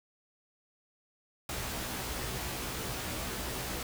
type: noise with comb filter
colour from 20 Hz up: pink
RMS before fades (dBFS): -37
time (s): 1.49-3.83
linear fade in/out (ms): 2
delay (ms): 16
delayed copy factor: +0.9
effects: none

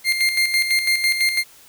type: tone with tremolo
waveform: 30% pulse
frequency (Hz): 2110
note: C7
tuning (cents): +14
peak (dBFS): -12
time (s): 0.04-1.44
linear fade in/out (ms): 50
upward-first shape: square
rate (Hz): 6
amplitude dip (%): 55
effects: white hiss -48 dBFS RMS until 1.68 s

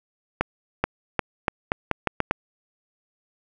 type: accelerating click train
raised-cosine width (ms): 0.5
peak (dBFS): -5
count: 9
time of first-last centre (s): 0.41-2.311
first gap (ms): 430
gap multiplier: 0.82
effects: none

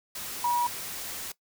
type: tone in noise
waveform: sine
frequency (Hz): 963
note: B5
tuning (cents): -44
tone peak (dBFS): -23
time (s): 0.44-0.67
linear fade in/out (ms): 5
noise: white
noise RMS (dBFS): -37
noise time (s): 0.15-1.32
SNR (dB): +11
effects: noise-tail reverb RT60 0.1 s tail -19 dB re dry

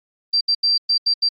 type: tone bursts at uneven times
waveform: sine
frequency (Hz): 4705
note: D8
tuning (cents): +2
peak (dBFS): -14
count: 6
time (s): 0.33-0.41 / 0.48-0.55 / 0.63-0.78 / 0.89-0.98 / 1.06-1.14 / 1.22-1.29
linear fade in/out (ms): 10
effects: AAC 32 kbps

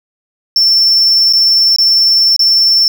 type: tone with dropouts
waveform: triangle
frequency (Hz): 5390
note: E8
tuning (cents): +38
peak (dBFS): -5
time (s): 0.56-2.88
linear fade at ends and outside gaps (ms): 1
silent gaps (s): 1.326-1.334 / 1.762-1.785 / 2.364-2.393
effects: none

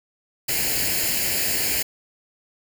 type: noise with comb filter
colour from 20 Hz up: white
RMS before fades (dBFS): -23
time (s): 0.48-1.83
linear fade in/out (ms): 10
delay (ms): 0.42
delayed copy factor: +0.75
effects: none

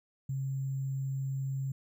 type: tone with sample-and-hold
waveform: sine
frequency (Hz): 135.3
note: C#3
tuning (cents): -42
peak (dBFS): -31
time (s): 0.29-1.72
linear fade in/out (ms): 5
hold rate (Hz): 7350
effects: none

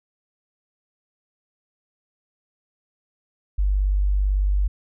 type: tone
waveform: sine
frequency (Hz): 49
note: G1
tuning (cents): 0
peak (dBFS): -17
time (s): 3.58-4.68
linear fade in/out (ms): 10
effects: none

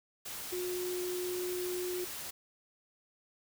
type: tone in noise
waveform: sine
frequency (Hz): 360.7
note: F#4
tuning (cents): -44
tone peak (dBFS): -34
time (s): 0.52-2.05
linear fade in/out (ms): 10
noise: white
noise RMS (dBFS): -42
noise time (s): 0.25-2.31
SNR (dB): +5
effects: none

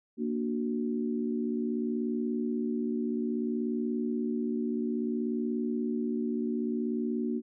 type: chord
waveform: sine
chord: Bb augmented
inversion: none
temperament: equal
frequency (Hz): 233.1 / 293.7 / 370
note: Bb3 / D4 / F#4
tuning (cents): 0 / 0 / 0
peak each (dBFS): -30 / -35 / -35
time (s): 0.17-7.42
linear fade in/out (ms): 50
effects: none

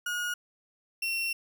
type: tone pair in turn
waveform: 35% pulse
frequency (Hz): 1442 / 2722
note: F#6 / F7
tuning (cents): -45 / -45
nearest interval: major seventh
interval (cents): 1100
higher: second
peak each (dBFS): -28 / -27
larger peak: second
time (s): 0.06-0.34 / 1.02-1.33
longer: second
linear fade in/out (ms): 5
effects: none

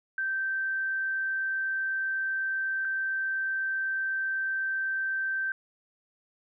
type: tone pair in turn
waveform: sine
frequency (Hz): 1558 / 1558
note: G6 / G6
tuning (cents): -11 / -11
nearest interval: unison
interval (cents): 0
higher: neither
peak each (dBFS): -27 / -27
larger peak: neither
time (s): 0.18-2.85 / 2.85-5.52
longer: neither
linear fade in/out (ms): 2
effects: none

